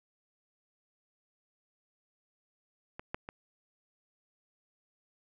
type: clicks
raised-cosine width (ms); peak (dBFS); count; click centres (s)
0.5; -26 / -19 / -26; 3; 2.995 / 3.145 / 3.289
effects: none